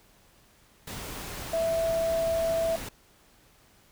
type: tone in noise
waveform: sine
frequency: 659.3 Hz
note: E5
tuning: in tune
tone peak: -24 dBFS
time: 1.53-2.76 s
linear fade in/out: 5 ms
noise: pink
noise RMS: -38 dBFS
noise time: 0.87-2.89 s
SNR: +11 dB
effects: pink hiss -60 dBFS RMS until 3.91 s